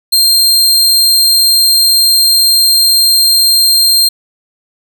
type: tone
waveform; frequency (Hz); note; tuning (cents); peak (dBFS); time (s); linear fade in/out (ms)
sawtooth; 4186; C8; 0; -3; 0.12-4.09; 10
effects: none